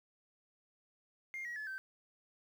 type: tone with pitch steps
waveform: sine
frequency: 2117 / 1907.9 / 1719.5 / 1549.7 Hz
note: C7 / A#6 / A6 / G6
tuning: +20 / +40 / -40 / -20 cents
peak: -38 dBFS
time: 1.34-1.78 s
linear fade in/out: 0 ms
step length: 110 ms
effects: tanh soft clip ceiling -38 dBFS + 11-bit